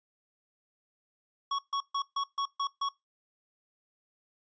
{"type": "tone bursts", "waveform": "square", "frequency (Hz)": 1113, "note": "C#6", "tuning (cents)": 7, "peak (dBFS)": -29, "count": 7, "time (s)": [1.51, 2.889], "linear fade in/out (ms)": 5, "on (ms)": 77, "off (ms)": 140, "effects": ["noise-tail reverb RT60 0.2 s tail -22 dB re dry", "resampled to 16000 Hz"]}